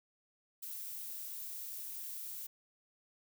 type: noise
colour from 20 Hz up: violet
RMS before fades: -44 dBFS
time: 0.62-2.47 s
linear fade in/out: 10 ms
effects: none